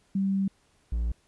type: tone pair in turn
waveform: sine / triangle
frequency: 194.5 / 57.83 Hz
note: G3 / A#1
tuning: -13 / -13 cents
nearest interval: octave + major sixth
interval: 2100 cents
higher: first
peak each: -23 dBFS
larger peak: neither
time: 0.15-0.48 / 0.92-1.12 s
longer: first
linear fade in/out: 5 ms
effects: pink hiss -66 dBFS RMS until 1.27 s + resampled to 24000 Hz